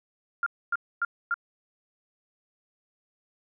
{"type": "tone bursts", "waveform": "sine", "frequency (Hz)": 1396.9, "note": "F6", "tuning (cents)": 0, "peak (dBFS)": -23, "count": 4, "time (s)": [0.43, 1.342], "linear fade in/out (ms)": 2, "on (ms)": 33, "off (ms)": 260, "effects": []}